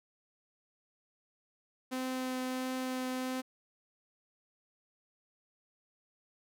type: tone with vibrato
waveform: sawtooth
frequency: 257 Hz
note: C4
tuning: 31 cents flat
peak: -30 dBFS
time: 1.91-3.42 s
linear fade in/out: 20 ms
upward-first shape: triangle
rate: 1.5 Hz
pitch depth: 9 cents each way
effects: none